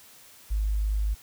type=tone; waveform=sine; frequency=51.91 Hz; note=G#1; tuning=in tune; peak=-23 dBFS; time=0.5-1.15 s; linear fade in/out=20 ms; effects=white hiss -52 dBFS RMS until 1.22 s